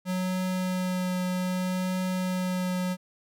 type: tone with vibrato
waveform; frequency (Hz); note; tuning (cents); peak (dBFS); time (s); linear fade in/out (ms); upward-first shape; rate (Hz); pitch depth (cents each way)
square; 183.6; F#3; -13; -27; 0.05-2.97; 50; triangle; 0.64; 13
effects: none